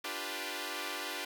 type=chord; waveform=5% pulse; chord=G dominant seventh; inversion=second; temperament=equal; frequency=293.7 / 349.2 / 392 / 493.9 Hz; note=D4 / F4 / G4 / B4; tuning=0 / 0 / 0 / 0 cents; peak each=-31 dBFS; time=0.04-1.25 s; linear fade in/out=5 ms; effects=none